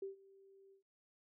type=tone with ADSR envelope; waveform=sine; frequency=390 Hz; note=G4; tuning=9 cents flat; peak=-39 dBFS; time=0.02-0.83 s; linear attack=5 ms; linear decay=130 ms; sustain=-22 dB; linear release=110 ms; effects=none